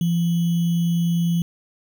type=tone with sample-and-hold; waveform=sine; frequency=170 Hz; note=F3; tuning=46 cents flat; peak=-17 dBFS; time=0.01-1.42 s; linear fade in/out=2 ms; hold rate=3150 Hz; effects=none